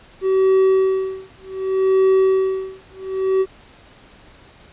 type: tone with tremolo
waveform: triangle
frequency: 381 Hz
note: G4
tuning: 49 cents flat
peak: -9 dBFS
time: 0.21-3.46 s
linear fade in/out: 50 ms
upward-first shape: sine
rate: 0.66 Hz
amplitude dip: 100%
effects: pink hiss -47 dBFS RMS until 4.72 s + resampled to 8000 Hz